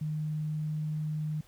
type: tone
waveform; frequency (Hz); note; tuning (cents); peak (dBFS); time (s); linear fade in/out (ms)
sine; 153.5; D#3; -23; -30; 0.01-1.41; 5
effects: pink hiss -61 dBFS RMS until 1.47 s